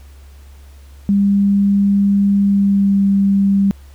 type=tone with pitch glide; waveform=sine; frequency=200 to 197.59 Hz; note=G3 to G3; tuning=+35 to +14 cents; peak=-10 dBFS; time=1.09-3.71 s; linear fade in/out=0 ms; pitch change=-21 cents; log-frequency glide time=2.38-3.04 s; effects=added 69 Hz sine -37 dBFS peak until 3.94 s + pink hiss -51 dBFS RMS until 3.94 s